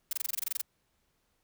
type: noise bursts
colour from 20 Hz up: blue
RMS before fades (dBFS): -31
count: 12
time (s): 0.11-0.615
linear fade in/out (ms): 5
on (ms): 21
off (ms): 23
effects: pink hiss -75 dBFS RMS until 1.43 s